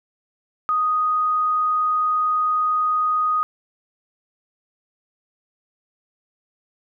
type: tone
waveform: sine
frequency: 1244.5 Hz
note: D#6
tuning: in tune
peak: -17 dBFS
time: 0.69-3.43 s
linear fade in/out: 0 ms
effects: none